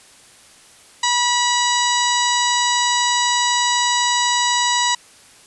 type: harmonic tone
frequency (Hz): 972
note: B5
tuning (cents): -28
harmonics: 1 / 2 / 3 / 4 / 5 / 6 / 7 / 8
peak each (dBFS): -19 / -23 / -26 / -22 / -28 / -29 / -27 / -26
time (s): 1.03-4.95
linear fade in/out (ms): 5
effects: white hiss -47 dBFS RMS until 5.46 s + resampled to 24000 Hz